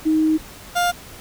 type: tone pair in turn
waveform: sine / 30% pulse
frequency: 313.6 / 704 Hz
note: D#4 / F5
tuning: +14 / +14 cents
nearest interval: octave + major second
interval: 1400 cents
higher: second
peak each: -14 dBFS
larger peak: neither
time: 0.05-0.38 / 0.75-0.92 s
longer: first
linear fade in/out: 20 ms
effects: pink hiss -40 dBFS RMS until 1.2 s